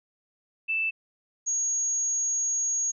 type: tone pair in turn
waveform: sine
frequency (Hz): 2644 / 6620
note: E7 / G#8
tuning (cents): +5 / -6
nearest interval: octave + major third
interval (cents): 1589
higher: second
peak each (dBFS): -24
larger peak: neither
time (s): 0.68-0.91 / 1.46-2.92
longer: second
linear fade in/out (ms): 20
effects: none